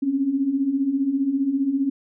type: beating tone pair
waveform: sine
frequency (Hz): 261.6 / 276.6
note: C4 / C#4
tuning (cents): 0 / -4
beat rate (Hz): 15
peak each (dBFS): -26 / -20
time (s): 0.02-1.9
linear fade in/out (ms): 10
effects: none